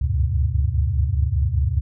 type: tone cluster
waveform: sine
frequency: 68.1 / 73.1 / 93.5 / 102.5 / 124.6 Hz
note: C#2 / D2 / F#2 / G#2 / B2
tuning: -30 / -7 / +19 / -22 / +16 cents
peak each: -25 / -20 / -24 / -27 / -26 dBFS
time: 0.01-1.81 s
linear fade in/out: 10 ms
effects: none